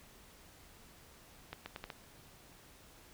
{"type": "accelerating click train", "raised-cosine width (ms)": 0.3, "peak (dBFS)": -26, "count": 5, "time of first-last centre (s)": [1.53, 1.902], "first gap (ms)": 130, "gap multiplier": 0.78, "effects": ["pink hiss -59 dBFS RMS until 3.13 s"]}